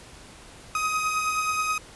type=beating tone pair; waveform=30% pulse; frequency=1257 / 1266.4 Hz; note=D#6 / D#6; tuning=+17 / +30 cents; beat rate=9.4 Hz; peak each=-22 / -30 dBFS; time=0.75-1.78 s; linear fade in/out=2 ms; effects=pink hiss -47 dBFS RMS until 1.95 s + resampled to 24000 Hz